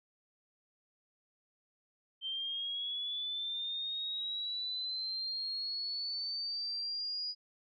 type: linear sweep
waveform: sine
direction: up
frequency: 3124 to 4914 Hz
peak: -35 dBFS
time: 2.21-7.35 s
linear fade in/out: 50 ms
effects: none